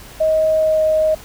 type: tone with pitch glide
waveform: sine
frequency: 630 to 625.6 Hz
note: D#5 to D#5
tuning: +21 to +9 cents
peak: -12 dBFS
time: 0.2-1.15 s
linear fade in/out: 10 ms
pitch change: -12 cents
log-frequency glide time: 0.55-0.85 s
effects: added 50 Hz sine -40 dBFS peak until 1.24 s + pink hiss -39 dBFS RMS until 1.24 s